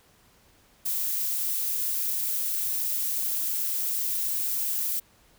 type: noise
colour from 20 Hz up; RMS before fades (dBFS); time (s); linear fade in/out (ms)
violet; -28; 0.85-5; 10
effects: pink hiss -60 dBFS RMS until 5.38 s